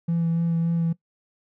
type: tone with vibrato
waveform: triangle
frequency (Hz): 167.2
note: E3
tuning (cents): +25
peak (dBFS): -17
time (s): 0.08-0.93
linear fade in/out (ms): 10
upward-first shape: sine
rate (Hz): 3.5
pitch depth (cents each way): 14
effects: noise-tail reverb RT60 0.1 s tail -21 dB re dry + tanh soft clip ceiling -16 dBFS